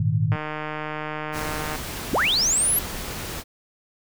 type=chord; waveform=sine; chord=Ab suspended second; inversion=none; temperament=equal; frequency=103.83 / 116.54 / 155.56 Hz; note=Ab2 / Bb2 / Eb3; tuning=0 / 0 / 0 cents; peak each=-23 dBFS; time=0-0.36 s; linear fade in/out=5 ms
type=click train; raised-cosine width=0.5 ms; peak=-15 dBFS; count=221; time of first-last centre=0.32-1.758 s; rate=153 Hz
type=noise; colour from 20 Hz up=pink; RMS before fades=-32 dBFS; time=1.32-3.44 s; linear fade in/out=50 ms
type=linear sweep; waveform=sine; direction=up; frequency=146.1 to 11750 Hz; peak=-18 dBFS; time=2.13-2.79 s; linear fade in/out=2 ms
effects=none